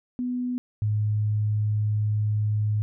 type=tone pair in turn; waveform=sine; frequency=248.1 / 105.95 Hz; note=B3 / G#2; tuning=+8 / +35 cents; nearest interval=octave + minor third; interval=1473 cents; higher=first; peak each=-25 / -21 dBFS; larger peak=second; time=0.19-0.58 / 0.82-2.82 s; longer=second; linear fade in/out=0 ms; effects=none